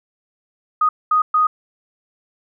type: tone bursts at uneven times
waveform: sine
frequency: 1244.5 Hz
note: D#6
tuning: in tune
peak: -12 dBFS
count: 3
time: 0.81-0.89 / 1.11-1.22 / 1.34-1.47 s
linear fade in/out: 5 ms
effects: none